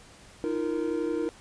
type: chord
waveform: triangle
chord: Eb suspended second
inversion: none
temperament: equal with one note detuned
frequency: 311.1 / 342.4 / 466.2 Hz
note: Eb4 / F4 / Bb4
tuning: 0 / -34 / 0 cents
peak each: -29 dBFS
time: 0.44-1.29 s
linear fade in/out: 0 ms
effects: pink hiss -52 dBFS RMS until 1.4 s + resampled to 22050 Hz